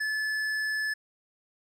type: tone with tanh clipping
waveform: sine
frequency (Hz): 1730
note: A6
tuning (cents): -30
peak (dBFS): -29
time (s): 0-0.94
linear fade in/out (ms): 10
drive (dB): 11
effects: none